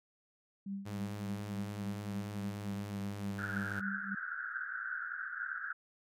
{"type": "tone with tremolo", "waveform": "sine", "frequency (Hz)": 197.2, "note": "G3", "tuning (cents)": 11, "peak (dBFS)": -35, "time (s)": [0.66, 4.15], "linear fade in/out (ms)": 5, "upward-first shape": "triangle", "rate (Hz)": 3.5, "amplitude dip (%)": 90}
{"type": "tone with pitch glide", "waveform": "sawtooth", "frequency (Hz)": [103.83, 101.58], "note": ["G#2", "G#2"], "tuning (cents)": [0, -38], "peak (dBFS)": -36, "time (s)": [0.85, 3.81], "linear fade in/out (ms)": 20, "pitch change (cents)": -38, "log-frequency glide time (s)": [2.4, 3.14]}
{"type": "band-pass noise", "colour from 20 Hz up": "white", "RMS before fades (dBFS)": -40, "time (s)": [3.38, 5.73], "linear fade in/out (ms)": 10, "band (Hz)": [1400, 1600], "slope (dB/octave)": 96}
{"effects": ["MP3 96 kbps"]}